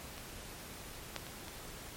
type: clicks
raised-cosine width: 0.2 ms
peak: -28 / -19 / -29 / -27 dBFS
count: 4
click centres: 0.18 / 1.163 / 1.267 / 1.482 s
effects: pink hiss -48 dBFS RMS until 1.96 s + MP3 64 kbps